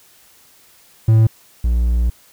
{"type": "tone pair in turn", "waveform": "triangle", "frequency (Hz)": [111.2, 59.09], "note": ["A2", "A#1"], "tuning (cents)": [19, 24], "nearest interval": "major seventh", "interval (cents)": 1095, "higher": "first", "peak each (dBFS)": [-6, -11], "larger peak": "first", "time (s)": [[1.08, 1.27], [1.64, 2.1]], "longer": "second", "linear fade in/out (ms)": 5, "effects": ["white hiss -50 dBFS RMS until 2.32 s"]}